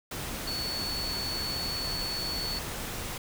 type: tone in noise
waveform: sine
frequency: 4435 Hz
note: C#8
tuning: in tune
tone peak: -32 dBFS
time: 0.47-2.59 s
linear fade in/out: 5 ms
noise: pink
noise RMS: -36 dBFS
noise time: 0.11-3.18 s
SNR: +1 dB
effects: none